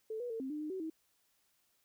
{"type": "tone with pitch steps", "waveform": "sine", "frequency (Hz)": [439.2, 486.8, 451.4, 264.8, 300.5, 305.1, 377.9, 319.6], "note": ["A4", "B4", "A4", "C4", "D4", "D#4", "F#4", "D#4"], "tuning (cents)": [-3, -25, 44, 21, 40, -34, 37, 47], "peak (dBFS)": -37, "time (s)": [0.1, 0.9], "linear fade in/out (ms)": 5, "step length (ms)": 100, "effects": ["white hiss -75 dBFS RMS until 1.84 s"]}